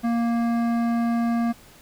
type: tone with hard clipping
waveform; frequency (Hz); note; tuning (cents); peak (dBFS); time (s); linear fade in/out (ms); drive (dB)
sine; 233.6; A#3; +4; -22; 0.03-1.53; 20; 13
effects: pink hiss -50 dBFS RMS until 1.81 s